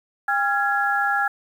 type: tone cluster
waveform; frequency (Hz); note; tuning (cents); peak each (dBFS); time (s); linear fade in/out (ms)
sine; 805 / 1380 / 1671; G5 / F6 / G#6; +46 / -21 / +10; -23; 0.28-1.28; 5
effects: 8-bit